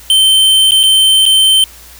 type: tone with dropouts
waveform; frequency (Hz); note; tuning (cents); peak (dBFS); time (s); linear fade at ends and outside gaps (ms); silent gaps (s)
square; 3102; G7; -19; -6; 0.1-1.64; 1; 0.709-0.719 / 0.832-0.836 / 1.255-1.262
effects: added 60 Hz sine -40 dBFS peak until 1.99 s + white hiss -37 dBFS RMS until 1.99 s